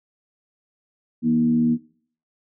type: tone with frequency modulation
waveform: sine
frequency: 238.8 Hz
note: A#3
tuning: 42 cents sharp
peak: -16 dBFS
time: 1.22-1.78 s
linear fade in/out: 50 ms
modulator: 75.6 Hz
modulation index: 0.53
effects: noise-tail reverb RT60 0.5 s tail -17 dB re dry